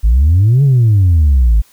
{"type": "exponential two-way sweep", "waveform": "sine", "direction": "up then down", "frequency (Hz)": [50.8, 143.8, 50.8], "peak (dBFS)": -4, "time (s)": [0.03, 1.62], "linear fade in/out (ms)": 20, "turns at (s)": 0.63, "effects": ["tanh soft clip ceiling -4 dBFS", "white hiss -49 dBFS RMS until 1.72 s"]}